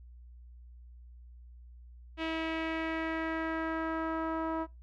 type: tone with low-pass filter sweep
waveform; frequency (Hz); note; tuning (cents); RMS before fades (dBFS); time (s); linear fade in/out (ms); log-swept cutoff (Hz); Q
sawtooth; 323; E4; -35; -34; 2.17-4.67; 50; 2900 to 1100; 2.3
effects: noise-tail reverb RT60 0.2 s tail -22 dB re dry + added 60 Hz sine -49 dBFS peak until 4.82 s